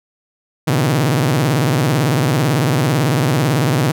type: tone with vibrato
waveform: sawtooth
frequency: 138.59 Hz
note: C#3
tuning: in tune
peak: -9 dBFS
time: 0.67-3.92 s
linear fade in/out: 10 ms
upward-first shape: sine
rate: 18 Hz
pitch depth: 280 cents each way
effects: none